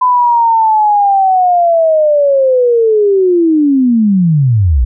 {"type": "linear sweep", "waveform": "sine", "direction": "down", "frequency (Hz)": [1011, 53.8], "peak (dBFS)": -6, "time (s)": [0.01, 4.85], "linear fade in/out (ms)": 10, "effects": []}